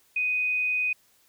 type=tone; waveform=sine; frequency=2495 Hz; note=D#7; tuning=4 cents sharp; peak=-23 dBFS; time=0.16-0.93 s; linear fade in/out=5 ms; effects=white hiss -63 dBFS RMS until 1.28 s